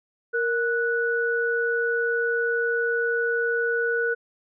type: tone pair together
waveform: sine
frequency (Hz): 466.2 / 1476.3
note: A#4 / F#6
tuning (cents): 0 / -4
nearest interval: octave + minor sixth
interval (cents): 1996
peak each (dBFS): -24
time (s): 0.33-4.15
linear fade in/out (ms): 20
effects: none